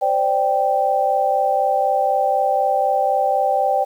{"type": "chord", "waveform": "sine", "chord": "C suspended second", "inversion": "none", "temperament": "equal", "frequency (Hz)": [523.3, 587.3, 784], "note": ["C5", "D5", "G5"], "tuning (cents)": [0, 0, 0], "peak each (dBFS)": [-22, -21, -17], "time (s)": [0.01, 3.85], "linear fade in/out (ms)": 20, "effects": ["8-bit"]}